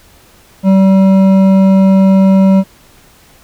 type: tone with hard clipping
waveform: sine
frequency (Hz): 192.2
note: G3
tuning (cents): -34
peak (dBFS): -6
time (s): 0.63-2.64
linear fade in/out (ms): 50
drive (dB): 9
effects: pink hiss -44 dBFS RMS until 3.43 s